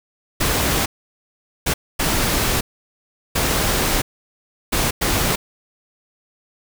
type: noise bursts at uneven times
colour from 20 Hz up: pink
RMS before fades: -19 dBFS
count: 6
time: 0.4-0.86 / 1.66-1.74 / 1.99-2.61 / 3.35-4.02 / 4.72-4.91 / 5.01-5.36 s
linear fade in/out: 10 ms
effects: none